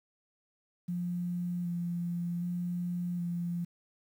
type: tone with vibrato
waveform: sine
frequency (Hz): 174.61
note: F3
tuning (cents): 0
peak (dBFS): -31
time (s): 0.88-3.65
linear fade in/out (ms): 10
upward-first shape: square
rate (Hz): 0.65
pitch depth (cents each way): 15
effects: 10-bit